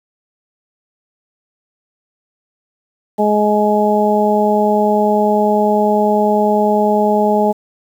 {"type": "harmonic tone", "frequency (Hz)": 210, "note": "G#3", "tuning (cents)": 19, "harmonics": [1, 2, 3, 4], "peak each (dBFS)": [-16, -16, -16, -16], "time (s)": [3.18, 7.53], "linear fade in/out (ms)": 20, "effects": ["7-bit"]}